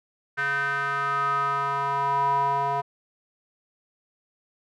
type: tone with band-pass filter sweep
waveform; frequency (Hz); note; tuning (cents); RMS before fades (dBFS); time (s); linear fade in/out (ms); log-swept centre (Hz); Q
square; 140; C#3; +18; -25; 0.37-2.82; 20; 1600 to 860; 7.1
effects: none